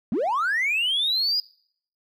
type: linear sweep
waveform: triangle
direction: up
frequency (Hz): 180.1 to 4978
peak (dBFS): -18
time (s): 0.12-1.4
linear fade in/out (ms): 2
effects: noise-tail reverb RT60 0.6 s tail -25 dB re dry + tanh soft clip ceiling -17 dBFS